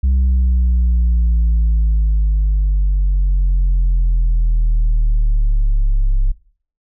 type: exponential sweep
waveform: sine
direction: down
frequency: 65.41 to 33.14 Hz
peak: -8 dBFS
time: 0.03-6.32 s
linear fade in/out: 10 ms
effects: noise-tail reverb RT60 0.5 s tail -21 dB re dry + tanh soft clip ceiling -10 dBFS